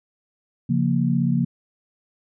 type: chord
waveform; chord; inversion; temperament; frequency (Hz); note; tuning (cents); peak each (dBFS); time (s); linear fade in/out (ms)
sine; Bb minor; first; equal; 138.59 / 174.61 / 233.1; Db3 / F3 / Bb3; 0 / 0 / 0; -22; 0.69-1.45; 10
effects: none